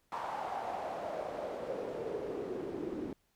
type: noise with band-pass filter sweep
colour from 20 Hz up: pink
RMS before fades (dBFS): -39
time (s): 0.12-3.13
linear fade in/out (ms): 2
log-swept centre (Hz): 920 to 310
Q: 4.4
effects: pink hiss -75 dBFS RMS until 3.35 s